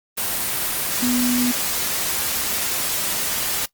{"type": "tone in noise", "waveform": "sine", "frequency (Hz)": 246.5, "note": "B3", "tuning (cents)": -3, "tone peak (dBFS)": -18, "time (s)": [1.02, 1.52], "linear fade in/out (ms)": 10, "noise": "white", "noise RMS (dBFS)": -23, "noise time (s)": [0.17, 3.66], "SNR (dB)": 2, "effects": ["noise-tail reverb RT60 0.1 s tail -19 dB re dry", "Opus 24 kbps"]}